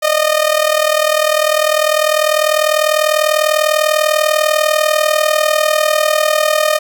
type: tone with amplitude modulation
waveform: sawtooth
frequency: 613 Hz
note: D#5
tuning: 26 cents flat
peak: -4 dBFS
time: 0.02-6.79 s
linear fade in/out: 20 ms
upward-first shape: sine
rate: 40.1 Hz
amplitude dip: 75%
effects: none